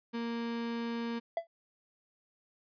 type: tone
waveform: 35% pulse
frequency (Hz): 233.1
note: A#3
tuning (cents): 0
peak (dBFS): -32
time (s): 0.13-1.2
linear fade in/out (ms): 20
type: tone with exponential decay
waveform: triangle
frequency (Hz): 670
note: E5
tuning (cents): +28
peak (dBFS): -24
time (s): 1.37-1.47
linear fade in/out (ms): 2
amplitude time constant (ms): 20
effects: resampled to 11025 Hz